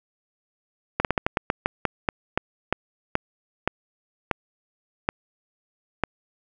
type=slowing click train; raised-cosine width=0.5 ms; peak=-5 dBFS; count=17; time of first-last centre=1-6.037 s; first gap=48 ms; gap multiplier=1.22; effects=none